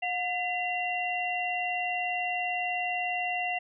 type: tone cluster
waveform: sine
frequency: 719 / 2015 / 2758 Hz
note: F#5 / B6 / F7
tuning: -50 / +34 / -22 cents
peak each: -31 / -35 / -32 dBFS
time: 0.02-3.59 s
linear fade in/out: 10 ms
effects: none